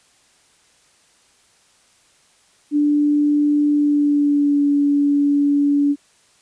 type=tone with pitch glide; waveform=sine; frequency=293.7 to 286.5 Hz; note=D4 to D4; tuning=0 to -43 cents; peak=-13 dBFS; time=2.71-5.96 s; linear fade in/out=50 ms; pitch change=-43 cents; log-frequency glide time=3.7-4.66 s; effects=white hiss -56 dBFS RMS until 6.41 s + resampled to 22050 Hz